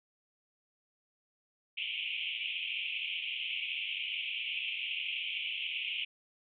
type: band-pass noise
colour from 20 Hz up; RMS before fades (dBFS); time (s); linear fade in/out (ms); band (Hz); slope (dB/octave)
white; -37; 1.77-6.05; 10; 2300 to 3200; 96
effects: none